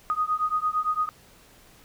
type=beating tone pair; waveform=sine; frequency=1240 / 1248.8 Hz; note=D#6 / D#6; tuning=-6 / +6 cents; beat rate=8.8 Hz; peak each=-26 dBFS; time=0.1-1.09 s; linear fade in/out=0 ms; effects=pink hiss -54 dBFS RMS until 1.84 s